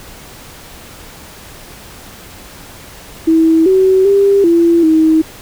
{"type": "tone with pitch steps", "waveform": "sine", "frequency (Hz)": [323.9, 378.4, 397.7, 337.6, 317.5], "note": ["E4", "F#4", "G4", "E4", "D#4"], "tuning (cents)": [-30, 39, 25, 41, 35], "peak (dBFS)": -6, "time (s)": [3.27, 5.22], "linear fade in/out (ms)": 10, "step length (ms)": 390, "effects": ["pink hiss -35 dBFS RMS until 5.41 s"]}